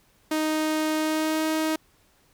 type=tone with pitch glide; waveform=sawtooth; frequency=311.1 to 314.9 Hz; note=D#4 to D#4; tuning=0 to +21 cents; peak=-19 dBFS; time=0.31-1.76 s; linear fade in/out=5 ms; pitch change=+21 cents; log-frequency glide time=0.97-1.45 s; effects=pink hiss -62 dBFS RMS until 2.33 s